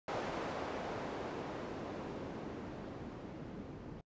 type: noise with low-pass filter sweep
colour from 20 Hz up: blue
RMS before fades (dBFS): -43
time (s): 0.08-4.01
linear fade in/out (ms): 2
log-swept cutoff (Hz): 650 to 220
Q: 0.8
effects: noise-tail reverb RT60 0.1 s tail -26 dB re dry + resampled to 16000 Hz